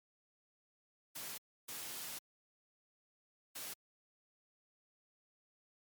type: noise bursts at uneven times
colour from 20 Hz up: white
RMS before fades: -45 dBFS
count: 3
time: 1.15-1.38 / 1.68-2.19 / 3.55-3.74 s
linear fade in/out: 10 ms
effects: high-pass 100 Hz 12 dB/octave + MP3 96 kbps